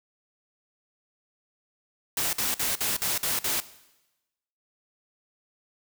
white noise bursts, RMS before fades -27 dBFS, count 7, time 2.17-3.602 s, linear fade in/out 2 ms, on 160 ms, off 52 ms, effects noise-tail reverb RT60 1.0 s tail -17 dB re dry

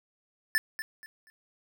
square tone with echo, 1760 Hz, A6, in tune, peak -23 dBFS, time 0.55-0.58 s, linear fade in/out 0 ms, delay 240 ms, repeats 3, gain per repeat -11 dB, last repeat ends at 1.3 s, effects none

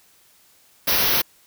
white band-stop noise, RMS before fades -19 dBFS, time 0.87-1.22 s, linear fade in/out 10 ms, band 6000 to 11000 Hz, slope 96 dB/octave, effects white hiss -56 dBFS RMS until 1.46 s

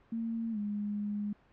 sine tone with pitch glide, 228 to 206.7 Hz, A#3 to G#3, -38 to -8 cents, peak -32 dBFS, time 0.12-1.33 s, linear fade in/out 5 ms, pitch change -170 cents, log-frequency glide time 0.51-0.58 s, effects pink hiss -64 dBFS RMS until 1.52 s + low-pass 2000 Hz 12 dB/octave

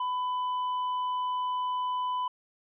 triangle tone with hard clipping, 1000 Hz, B5, 21 cents sharp, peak -29 dBFS, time 0-2.28 s, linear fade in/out 5 ms, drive 7 dB, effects resampled to 8000 Hz

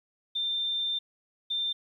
sine tone pair in turn, 3586 / 3586 Hz, A7 / A7, +32 / +32 cents, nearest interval unison, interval 0 cents, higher neither, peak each -27 dBFS, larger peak neither, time 0.35-0.99 / 1.5-1.73 s, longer first, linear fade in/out 10 ms, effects 11-bit

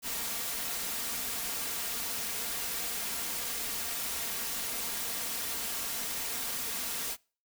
white noise with comb filter, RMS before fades -35 dBFS, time 0.02-7.17 s, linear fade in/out 50 ms, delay 4.3 ms, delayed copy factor +0.5, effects noise-tail reverb RT60 0.4 s tail -26 dB re dry

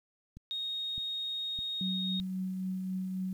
click train, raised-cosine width 5 ms, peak -34 dBFS, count 4, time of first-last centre 0.37-2.199 s, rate 1.64 Hz
sine tone, 3729 Hz, A#7, in tune, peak -33 dBFS, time 0.51-2.2 s, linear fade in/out 0 ms
sine tone with tremolo, 187 Hz, F#3, 19 cents sharp, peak -31 dBFS, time 1.81-3.33 s, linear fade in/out 2 ms, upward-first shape triangle, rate 3.7 Hz, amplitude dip 30%
effects 10-bit

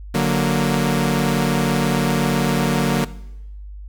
sawtooth chord, D augmented, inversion none, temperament equal, 146.83 / 185 / 233.1 Hz, D3 / F#3 / A#3, 0 / 0 / 0 cents, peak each -17 dBFS, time 0.14-3.05 s, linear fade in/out 10 ms, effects noise-tail reverb RT60 0.9 s tail -18 dB re dry + added 50 Hz sine -32 dBFS peak until 3.88 s

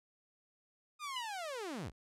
sawtooth linear sweep, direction down, 1244.5 to 32.01 Hz, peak -36 dBFS, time 0.99-1.92 s, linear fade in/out 50 ms
sine tone with exponential decay, 2941 Hz, F#7, 11 cents flat, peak -36 dBFS, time 1.16-1.34 s, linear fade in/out 5 ms, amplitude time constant 39 ms
effects low-pass 10000 Hz 12 dB/octave

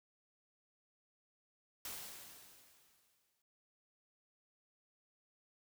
white noise with exponential decay, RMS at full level -44 dBFS, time 1.85-3.42 s, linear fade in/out 2 ms, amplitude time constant 340 ms, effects none

